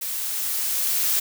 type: noise with level ramp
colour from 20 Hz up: blue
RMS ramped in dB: -29 to -21 dBFS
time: 0.01-1.2 s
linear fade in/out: 10 ms
effects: none